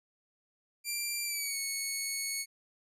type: tone with pitch glide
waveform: 10% pulse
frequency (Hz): 2366 to 2208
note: D7 to C#7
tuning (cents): +12 to -7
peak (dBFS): -24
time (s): 0.84-2.46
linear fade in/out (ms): 50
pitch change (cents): -119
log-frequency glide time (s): 1.24-1.58
effects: resampled to 32000 Hz